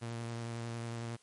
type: tone with vibrato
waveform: sawtooth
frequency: 116.54 Hz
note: A#2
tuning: in tune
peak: -34 dBFS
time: 0.01-1.17 s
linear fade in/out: 20 ms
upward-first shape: sine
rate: 11 Hz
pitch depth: 18 cents each way
effects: white hiss -66 dBFS RMS until 1.22 s + MP3 48 kbps